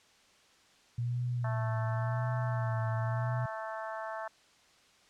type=tone with vibrato; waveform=sine; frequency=118.3 Hz; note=A#2; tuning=26 cents sharp; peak=-30 dBFS; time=0.98-3.46 s; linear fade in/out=5 ms; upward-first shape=sine; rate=0.92 Hz; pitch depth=66 cents each way
type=harmonic tone; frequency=220 Hz; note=A3; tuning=in tune; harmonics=3 / 4 / 5 / 6 / 7 / 8; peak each=-40 / -42 / -44 / -46 / -47 / -48 dBFS; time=1.44-4.28 s; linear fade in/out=5 ms
effects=white hiss -63 dBFS RMS until 5.09 s + low-pass 6000 Hz 12 dB/octave